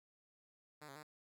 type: tone with pitch steps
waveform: 5% pulse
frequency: 150.7 / 137.5 / 152.1 Hz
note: D3 / C#3 / D#3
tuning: +45 / -14 / -39 cents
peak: -40 dBFS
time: 0.81-1.032 s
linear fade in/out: 10 ms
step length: 74 ms
effects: none